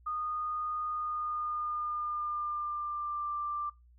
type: tone with pitch glide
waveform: sine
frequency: 1230 to 1181.9 Hz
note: D#6 to D6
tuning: -20 to +11 cents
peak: -32 dBFS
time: 0.06-3.7 s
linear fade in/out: 10 ms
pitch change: -69 cents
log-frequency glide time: 0.88-3.32 s
effects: noise-tail reverb RT60 0.2 s tail -20 dB re dry + added 60 Hz sine -57 dBFS peak until 3.98 s